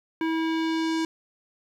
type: tone with low-pass filter sweep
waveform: square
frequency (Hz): 323.7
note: E4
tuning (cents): -31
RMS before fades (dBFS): -26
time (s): 0.21-1.05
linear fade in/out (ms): 2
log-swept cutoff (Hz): 2300 to 6400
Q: 1.2
effects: 9-bit